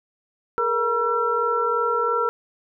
sine tone cluster, 429.4 / 472.3 / 959 / 1349 Hz, A4 / A#4 / A#5 / E6, -42 / +23 / +49 / +40 cents, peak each -29 / -24 / -27 / -22 dBFS, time 0.58-2.29 s, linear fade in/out 0 ms, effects none

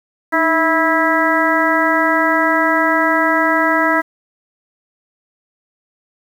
harmonic tone with a mistuned harmonic, 326.5 Hz, E4, 17 cents flat, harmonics 1 / 2 / 3 / 4 / 5 / 6, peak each -19 / -19 / -19 / -19 / -19 / -19 dBFS, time 0.32-4.02 s, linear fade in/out 20 ms, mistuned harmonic 1, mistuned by -80 cents, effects 7-bit

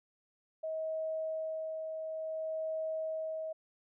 sine tone with tremolo, 636 Hz, D#5, 38 cents sharp, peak -33 dBFS, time 0.63-3.53 s, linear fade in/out 10 ms, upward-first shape sine, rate 0.57 Hz, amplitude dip 35%, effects none

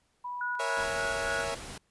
sine tone, 982 Hz, B5, 10 cents flat, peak -34 dBFS, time 0.24-0.84 s, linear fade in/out 10 ms
sine tone with tremolo, 1457 Hz, F#6, 27 cents flat, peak -31 dBFS, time 0.41-1.44 s, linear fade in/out 2 ms, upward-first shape square, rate 3.5 Hz, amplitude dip 40%
sawtooth chord, A# half-diminished seventh, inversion none, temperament equal, 466.2 / 554.4 / 659.3 / 830.6 Hz, A#4 / C#5 / E5 / G#5, 0 / 0 / 0 / 0 cents, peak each -34 / -32 / -32 / -35 dBFS, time 0.59-1.55 s, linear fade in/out 10 ms
pink noise, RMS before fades -42 dBFS, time 0.77-1.78 s, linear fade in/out 5 ms
effects pink hiss -72 dBFS RMS until 1.9 s + resampled to 24000 Hz

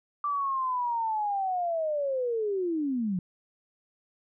sine linear sweep, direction down, 1174.7 to 172.6 Hz, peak -26 dBFS, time 0.24-3.19 s, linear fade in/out 2 ms, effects none

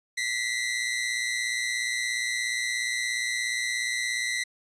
sawtooth tone pair together, 1947 / 2064 Hz, B6 / C7, -25 / -24 cents, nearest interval minor second, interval 101 cents, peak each -26 dBFS, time 0.17-4.44 s, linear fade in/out 10 ms, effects resampled to 22050 Hz

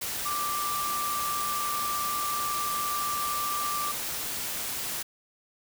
sine tone in noise, 1177 Hz, D6, 3 cents sharp, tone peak -29 dBFS, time 0.25-3.92 s, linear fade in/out 10 ms, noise white, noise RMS -33 dBFS, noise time 0.01-5.03 s, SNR +1 dB, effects none

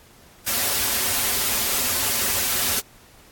white noise with comb filter, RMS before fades -22 dBFS, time 0.46-2.81 s, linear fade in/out 20 ms, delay 6.3 ms, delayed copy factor -0.7, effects pink hiss -51 dBFS RMS until 3.31 s + AAC 64 kbps

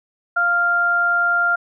sine tone pair together, 695.7 / 1395 Hz, F5 / F6, -7 / -2 cents, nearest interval octave, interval 1205 cents, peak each -24 / -15 dBFS, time 0.36-1.56 s, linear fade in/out 10 ms, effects none

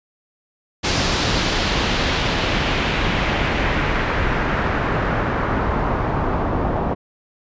pink noise with low-pass filter sweep, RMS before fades -20 dBFS, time 0.83-6.95 s, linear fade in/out 20 ms, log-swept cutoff 5400 to 860 Hz, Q 1.3, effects resampled to 16000 Hz

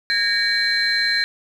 sine tone cluster, 1640 / 1834 / 2277 / 4109 Hz, G#6 / A#6 / C#7 / C8, -22 / -29 / +46 / -32 cents, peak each -22 / -22 / -27 / -19 dBFS, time 0.1-1.24 s, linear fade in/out 0 ms, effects tanh soft clip ceiling -10 dBFS + 8-bit

